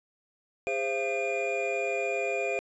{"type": "tone cluster", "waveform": "triangle", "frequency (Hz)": [406.7, 524, 679, 2425], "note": ["G#4", "C5", "F5", "D#7"], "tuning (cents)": [-36, 2, -49, -45], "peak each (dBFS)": -31, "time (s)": [0.67, 2.59], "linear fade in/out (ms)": 0, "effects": ["resampled to 22050 Hz"]}